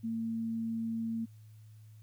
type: tone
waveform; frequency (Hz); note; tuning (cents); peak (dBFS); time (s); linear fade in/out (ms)
sine; 226.7; A#3; -48; -32; 0.03-1.26; 20
effects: added 108 Hz sine -51 dBFS peak until 2.02 s + white hiss -71 dBFS RMS until 2.02 s